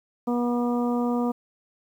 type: harmonic tone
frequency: 241.5 Hz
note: B3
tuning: 39 cents flat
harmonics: 1 / 2 / 3 / 4 / 5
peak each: -23 / -29 / -33 / -35 / -37 dBFS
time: 0.27-1.32 s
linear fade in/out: 10 ms
effects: 9-bit